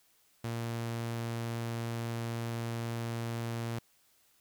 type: tone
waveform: sawtooth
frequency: 116.2 Hz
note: A#2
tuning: 5 cents flat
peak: -30 dBFS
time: 0.44-3.79 s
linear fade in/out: 5 ms
effects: white hiss -68 dBFS RMS until 4.4 s